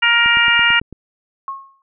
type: harmonic tone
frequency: 470 Hz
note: A#4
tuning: 14 cents sharp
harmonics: 2 / 3 / 4 / 5 / 6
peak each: -23 / -16 / -16 / -18 / -16 dBFS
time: 0.02-0.8 s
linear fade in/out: 10 ms
type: click train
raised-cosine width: 3 ms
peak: -20 dBFS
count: 7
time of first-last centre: 0.26-0.927 s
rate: 9 Hz
type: tone with exponential decay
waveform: sine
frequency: 1087 Hz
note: C#6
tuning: 34 cents flat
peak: -20 dBFS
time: 1.48-1.82 s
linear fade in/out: 1 ms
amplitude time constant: 72 ms
effects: none